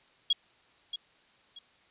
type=tone with echo; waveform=sine; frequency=3300 Hz; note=G#7; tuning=12 cents flat; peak=-21 dBFS; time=0.3-0.33 s; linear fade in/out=5 ms; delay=630 ms; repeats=2; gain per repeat=-11 dB; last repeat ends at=1.59 s; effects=white hiss -63 dBFS RMS until 1.9 s + resampled to 8000 Hz